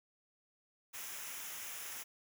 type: noise with comb filter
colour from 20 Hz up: white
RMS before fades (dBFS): -45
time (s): 0.93-2.04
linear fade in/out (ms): 20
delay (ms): 0.23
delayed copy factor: -0.6
effects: none